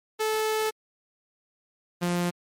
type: tone pair in turn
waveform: sawtooth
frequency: 435 / 175.39 Hz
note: A4 / F3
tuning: -20 / +8 cents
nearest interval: octave + major third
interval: 1572 cents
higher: first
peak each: -20 dBFS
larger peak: neither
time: 0.19-0.71 / 2.01-2.31 s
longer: first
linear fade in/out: 20 ms
effects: MP3 64 kbps